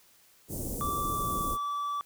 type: band-stop noise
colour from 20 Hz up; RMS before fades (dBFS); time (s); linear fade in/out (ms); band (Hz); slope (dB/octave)
pink; -35; 0.48-1.58; 50; 540 to 7500; 24
type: tone with pitch glide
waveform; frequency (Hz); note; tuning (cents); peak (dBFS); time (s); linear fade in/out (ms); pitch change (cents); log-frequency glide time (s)
triangle; 1165 to 1155.6; D6 to D6; -14 to -28; -28; 0.81-2.01; 0; -14; 1.14-1.41
effects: white hiss -61 dBFS RMS until 2.05 s